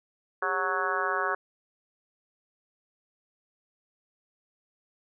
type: harmonic tone with a mistuned harmonic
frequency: 185 Hz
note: F#3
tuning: in tune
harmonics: 2 / 3 / 4 / 5 / 6 / 7 / 8 / 9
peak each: -35 / -36 / -36 / -37 / -31 / -34 / -32 / -34 dBFS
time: 0.42-1.35 s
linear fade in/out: 5 ms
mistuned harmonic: 2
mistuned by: +140 cents
effects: none